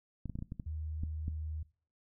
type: clicks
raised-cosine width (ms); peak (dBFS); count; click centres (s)
5; -27; 9; 0.257 / 0.297 / 0.355 / 0.389 / 0.424 / 0.521 / 0.598 / 1.035 / 1.281
type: tone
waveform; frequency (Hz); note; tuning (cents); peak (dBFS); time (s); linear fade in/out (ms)
sine; 77.78; D#2; 0; -36; 0.66-1.63; 5
effects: noise-tail reverb RT60 0.4 s tail -20 dB re dry